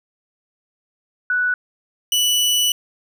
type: tone pair in turn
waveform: sine / sawtooth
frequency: 1480 / 2960 Hz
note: F#6 / F#7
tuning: 0 / 0 cents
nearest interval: octave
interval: 1200 cents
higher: second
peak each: -16 / -12 dBFS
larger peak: second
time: 1.3-1.54 / 2.12-2.72 s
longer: second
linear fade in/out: 2 ms
effects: none